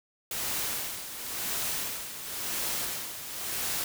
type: noise with tremolo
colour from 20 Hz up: white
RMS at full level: -31 dBFS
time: 0.31-3.84 s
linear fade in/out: 2 ms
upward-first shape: sine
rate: 0.95 Hz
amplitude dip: 65%
effects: none